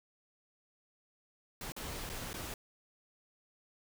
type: noise with dropouts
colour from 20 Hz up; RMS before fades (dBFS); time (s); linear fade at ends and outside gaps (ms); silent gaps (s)
pink; -42; 1.61-2.54; 2; 1.721-1.764 / 2.093-2.098 / 2.332-2.34
effects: none